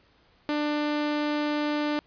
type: tone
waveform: sawtooth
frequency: 297.1 Hz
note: D4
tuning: 20 cents sharp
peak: -21 dBFS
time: 0.49-1.99 s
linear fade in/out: 0 ms
effects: pink hiss -62 dBFS RMS until 2.06 s + resampled to 11025 Hz